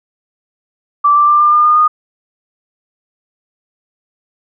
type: tone with pitch steps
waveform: sine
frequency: 1166 / 1176.1 / 1186.4 / 1196.7 / 1207.1 / 1217.6 / 1228.2 Hz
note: D6 / D6 / D6 / D6 / D6 / D#6 / D#6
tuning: -13 / +2 / +17 / +32 / +47 / -38 / -23 cents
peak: -6 dBFS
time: 1.04-1.88 s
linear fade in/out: 10 ms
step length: 120 ms
effects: none